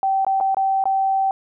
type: tone with dropouts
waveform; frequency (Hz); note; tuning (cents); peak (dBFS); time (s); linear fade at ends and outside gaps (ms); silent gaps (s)
sine; 774; G5; -22; -16; 0.03-1.31; 1; 0.248-0.266 / 0.402-0.409 / 0.546-0.569 / 0.84-0.855
effects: none